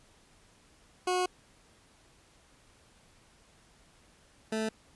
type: tone pair in turn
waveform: 20% pulse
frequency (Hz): 364 / 219.5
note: F#4 / A3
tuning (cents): -28 / -4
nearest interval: major sixth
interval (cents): 876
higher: first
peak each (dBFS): -22 / -25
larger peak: first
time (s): 1.07-1.26 / 4.52-4.69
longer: first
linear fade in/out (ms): 5
effects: pink hiss -62 dBFS RMS until 4.95 s + resampled to 24000 Hz